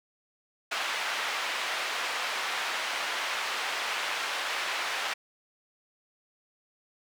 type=band-pass noise; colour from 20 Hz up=white; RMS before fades=-32 dBFS; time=0.71-5.14 s; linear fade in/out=10 ms; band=720 to 2700 Hz; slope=12 dB/octave; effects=none